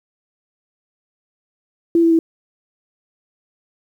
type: tone with pitch steps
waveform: sine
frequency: 336.4 / 331.8 / 327.2 Hz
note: E4 / E4 / E4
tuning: +35 / +11 / -13 cents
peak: -10 dBFS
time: 1.95-2.19 s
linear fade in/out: 2 ms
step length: 80 ms
effects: 8-bit